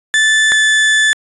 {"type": "tone pair in turn", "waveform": "35% pulse", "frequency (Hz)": [1751, 1741.7], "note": ["A6", "A6"], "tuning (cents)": [-9, -18], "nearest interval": "unison", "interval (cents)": 9, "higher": "first", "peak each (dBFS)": -7, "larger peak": "neither", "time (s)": [[0.14, 0.52], [0.52, 1.13]], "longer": "second", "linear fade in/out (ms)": 0, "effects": ["resampled to 24000 Hz"]}